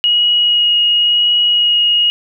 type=tone with vibrato; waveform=sine; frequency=2891 Hz; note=F#7; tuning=41 cents flat; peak=-9 dBFS; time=0.04-2.1 s; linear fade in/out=0 ms; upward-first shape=sine; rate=0.94 Hz; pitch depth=9 cents each way; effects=none